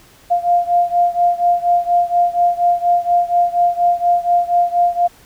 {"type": "beating tone pair", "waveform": "sine", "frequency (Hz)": [698.5, 702.7], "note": ["F5", "F5"], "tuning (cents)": [0, 10], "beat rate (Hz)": 4.2, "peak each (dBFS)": [-14, -16], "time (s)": [0.3, 5.08], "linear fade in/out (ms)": 20, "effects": ["pink hiss -47 dBFS RMS until 5.25 s"]}